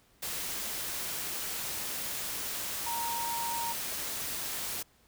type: tone in noise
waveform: sine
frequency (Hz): 932.3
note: A#5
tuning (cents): 0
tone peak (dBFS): -33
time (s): 2.86-3.73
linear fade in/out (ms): 10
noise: white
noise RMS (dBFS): -36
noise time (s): 0.22-4.83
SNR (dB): 0
effects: pink hiss -65 dBFS RMS until 5.07 s